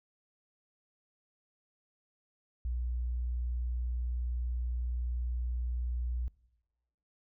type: tone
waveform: sine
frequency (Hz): 60.6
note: B1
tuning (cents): -32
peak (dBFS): -31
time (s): 2.65-6.28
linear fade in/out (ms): 0
effects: noise-tail reverb RT60 1.0 s tail -22 dB re dry